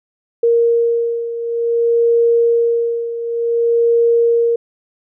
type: beating tone pair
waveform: sine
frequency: 466.8 / 467.35 Hz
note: A#4 / A#4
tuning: +2 / +4 cents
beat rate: 0.55 Hz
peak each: -13 / -18 dBFS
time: 0.43-4.56 s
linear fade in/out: 5 ms
effects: none